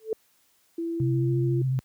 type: tone with exponential growth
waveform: sine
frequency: 440 Hz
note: A4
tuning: in tune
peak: -20 dBFS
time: 0-0.13 s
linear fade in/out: 2 ms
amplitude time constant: 28 ms
type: tone with pitch glide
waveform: sine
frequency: 333.9 to 343.9 Hz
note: E4 to F4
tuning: +22 to -27 cents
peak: -27 dBFS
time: 0.78-1.62 s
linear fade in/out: 5 ms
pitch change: +51 cents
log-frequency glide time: 1.14-1.34 s
type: tone with vibrato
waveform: sine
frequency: 130.81 Hz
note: C3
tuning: in tune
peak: -22 dBFS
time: 1-1.79 s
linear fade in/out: 0 ms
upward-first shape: sine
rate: 14 Hz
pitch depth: 33 cents each way
effects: white hiss -65 dBFS RMS until 1.84 s + high-pass 60 Hz 12 dB/octave